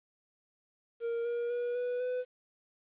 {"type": "tone with pitch steps", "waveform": "triangle", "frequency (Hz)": [466.2, 474.6, 483.2, 491.9, 500.8], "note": ["A#4", "A#4", "B4", "B4", "B4"], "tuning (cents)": [0, 31, -38, -7, 24], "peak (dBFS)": -29, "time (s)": [1, 2.25], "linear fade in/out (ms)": 50, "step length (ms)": 250, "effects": ["resampled to 8000 Hz", "11-bit"]}